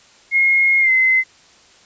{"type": "tone with pitch glide", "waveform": "sine", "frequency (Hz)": [2152, 2055], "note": ["C7", "C7"], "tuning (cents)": [48, -32], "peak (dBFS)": -11, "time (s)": [0.31, 1.24], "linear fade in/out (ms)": 50, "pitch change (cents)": -80, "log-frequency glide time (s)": [0.8, 0.91], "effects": ["white hiss -49 dBFS RMS until 1.85 s", "resampled to 16000 Hz"]}